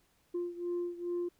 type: beating tone pair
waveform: sine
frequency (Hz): 349.2 / 351.6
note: F4 / F4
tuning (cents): 0 / +12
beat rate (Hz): 2.4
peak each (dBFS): -34 / -37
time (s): 0.34-1.29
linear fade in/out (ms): 10
effects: tanh soft clip ceiling -29 dBFS + pink hiss -71 dBFS RMS until 1.39 s